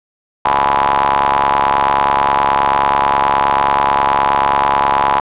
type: ring-modulated tone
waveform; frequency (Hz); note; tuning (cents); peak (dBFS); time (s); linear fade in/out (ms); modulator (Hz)
sawtooth; 69.4; C#2; +3; -4; 0.45-5.2; 5; 924
effects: resampled to 8000 Hz + 7-bit